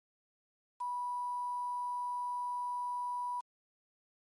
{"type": "tone with quantisation", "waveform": "sine", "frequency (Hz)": 980, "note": "B5", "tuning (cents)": -14, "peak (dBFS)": -34, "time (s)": [0.8, 3.41], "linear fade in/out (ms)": 10, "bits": 9, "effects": ["MP3 48 kbps"]}